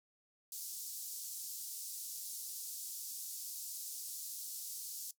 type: band-pass noise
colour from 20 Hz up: white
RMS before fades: -45 dBFS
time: 0.52-5.11 s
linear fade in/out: 2 ms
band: 4900 to 15000 Hz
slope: 24 dB/octave
effects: noise-tail reverb RT60 0.1 s tail -17 dB re dry